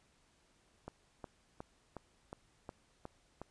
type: click train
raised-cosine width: 1 ms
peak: -30 dBFS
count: 8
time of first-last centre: 0.88-3.416 s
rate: 2.76 Hz
effects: pink hiss -71 dBFS RMS until 3.5 s + resampled to 22050 Hz